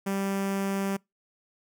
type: tone with notch filter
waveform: sawtooth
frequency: 196 Hz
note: G3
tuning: in tune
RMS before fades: -29 dBFS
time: 0.06-0.97 s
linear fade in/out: 10 ms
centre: 4000 Hz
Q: 1.7
effects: noise-tail reverb RT60 0.2 s tail -26 dB re dry